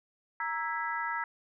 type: harmonic tone with a mistuned harmonic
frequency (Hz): 329.6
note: E4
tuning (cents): 0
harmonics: 3 / 4 / 5 / 6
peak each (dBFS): -35 / -36 / -37 / -38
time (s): 0.4-1.24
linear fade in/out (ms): 2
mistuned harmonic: 3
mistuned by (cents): -95
effects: none